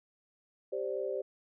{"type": "chord", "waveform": "sine", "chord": "G suspended fourth", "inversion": "none", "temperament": "equal", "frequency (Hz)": [392, 523.3, 587.3], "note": ["G4", "C5", "D5"], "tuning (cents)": [0, 0, 0], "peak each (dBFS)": [-36, -36, -38], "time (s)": [0.72, 1.22], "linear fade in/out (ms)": 10, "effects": []}